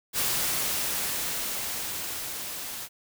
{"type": "noise with level ramp", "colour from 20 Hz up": "white", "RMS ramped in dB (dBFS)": [-26, -37], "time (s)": [0.13, 2.89], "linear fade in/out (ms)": 50, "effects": []}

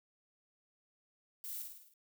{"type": "noise with echo", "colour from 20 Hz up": "violet", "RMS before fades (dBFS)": -44, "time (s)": [1.44, 1.62], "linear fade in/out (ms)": 0, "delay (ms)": 53, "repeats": 6, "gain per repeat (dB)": -4, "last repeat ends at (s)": 1.938, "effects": []}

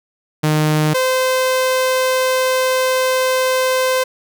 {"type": "tone pair in turn", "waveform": "sawtooth", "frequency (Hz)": [153.4, 516], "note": ["D#3", "C5"], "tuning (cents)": [-24, -24], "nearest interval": "octave + major sixth", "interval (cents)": 2100, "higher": "second", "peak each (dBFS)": [-9, -10], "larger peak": "first", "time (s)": [[0.43, 0.94], [0.94, 4.04]], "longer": "second", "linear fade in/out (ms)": 10, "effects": []}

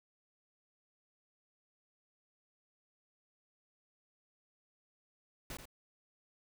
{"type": "noise with echo", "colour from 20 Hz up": "pink", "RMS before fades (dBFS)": -44, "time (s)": [5.5, 5.57], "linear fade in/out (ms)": 2, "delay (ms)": 85, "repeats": 1, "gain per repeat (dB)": -8, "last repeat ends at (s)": 5.655, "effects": []}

